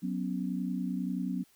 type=chord; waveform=sine; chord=F# suspended fourth; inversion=none; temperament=equal; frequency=185 / 246.9 / 277.2 Hz; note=F#3 / B3 / C#4; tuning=0 / 0 / 0 cents; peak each=-33 / -35 / -37 dBFS; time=0.02-1.44 s; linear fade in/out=20 ms; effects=white hiss -65 dBFS RMS until 1.55 s